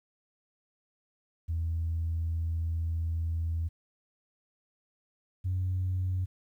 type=tone pair in turn; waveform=sine; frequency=82.41 / 92.1 Hz; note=E2 / F#2; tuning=0 / -7 cents; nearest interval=major second; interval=193 cents; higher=second; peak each=-27 / -26 dBFS; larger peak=second; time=1.48-3.69 / 5.44-6.26 s; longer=first; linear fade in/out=20 ms; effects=tanh soft clip ceiling -24 dBFS + 11-bit